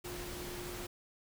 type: tone in noise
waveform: sine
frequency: 355.1 Hz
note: F4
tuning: 29 cents sharp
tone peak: -45 dBFS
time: 0.04-0.87 s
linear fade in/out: 10 ms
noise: pink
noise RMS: -44 dBFS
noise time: 0.04-0.87 s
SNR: -4 dB
effects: none